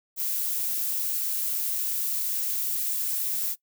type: noise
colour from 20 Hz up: violet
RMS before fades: -28 dBFS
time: 0.16-3.56 s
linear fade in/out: 50 ms
effects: noise-tail reverb RT60 0.1 s tail -20 dB re dry